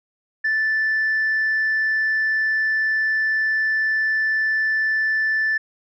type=tone; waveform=sine; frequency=1758 Hz; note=A6; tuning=2 cents flat; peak=-16 dBFS; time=0.44-5.58 s; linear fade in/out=10 ms; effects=tanh soft clip ceiling -15 dBFS